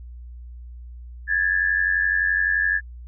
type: tone pair together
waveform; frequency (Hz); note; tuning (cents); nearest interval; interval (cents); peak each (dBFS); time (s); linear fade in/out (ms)
sine; 1661.2 / 1752.9; G#6 / A6; 0 / -7; minor second; 93; -21; 1.27-2.81; 50
effects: added 60 Hz sine -36 dBFS peak until 3.07 s